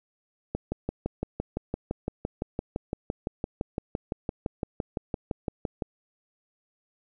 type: click train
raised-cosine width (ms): 2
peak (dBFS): -15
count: 32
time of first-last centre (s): 0.55-5.822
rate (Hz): 5.88
effects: none